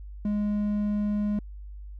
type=tone; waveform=triangle; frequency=207.7 Hz; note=G#3; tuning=in tune; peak=-22 dBFS; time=0.25-1.39 s; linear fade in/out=2 ms; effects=added 50 Hz sine -38 dBFS peak until 1.99 s